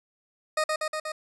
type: tone with echo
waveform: 20% pulse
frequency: 620 Hz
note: D#5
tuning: 6 cents flat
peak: -18 dBFS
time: 0.57-0.64 s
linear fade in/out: 5 ms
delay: 120 ms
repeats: 4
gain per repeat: -2 dB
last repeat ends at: 1.12 s
effects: resampled to 24000 Hz